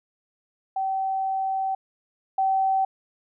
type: tone pair in turn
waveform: sine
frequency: 769 / 769 Hz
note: G5 / G5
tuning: -33 / -33 cents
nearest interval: unison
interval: 0 cents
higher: neither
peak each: -23 / -19 dBFS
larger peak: second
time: 0.76-1.75 / 2.38-2.85 s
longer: first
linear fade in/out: 5 ms
effects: none